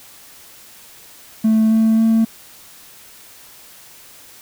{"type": "tone with pitch steps", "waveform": "triangle", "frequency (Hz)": [220, 222.2, 224.4], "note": ["A3", "A3", "A3"], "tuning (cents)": [0, 17, 34], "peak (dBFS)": -8, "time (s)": [1.44, 2.25], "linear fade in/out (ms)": 10, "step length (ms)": 270, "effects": ["tanh soft clip ceiling -6 dBFS", "white hiss -43 dBFS RMS until 4.41 s"]}